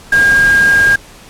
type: tone in noise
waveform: sine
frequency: 1618 Hz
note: G#6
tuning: 46 cents flat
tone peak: -6 dBFS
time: 0.12-0.96 s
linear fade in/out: 5 ms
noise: pink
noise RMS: -22 dBFS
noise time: 0.12-0.96 s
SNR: +13 dB
effects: pink hiss -38 dBFS RMS until 1.29 s + low-pass 11000 Hz 12 dB/octave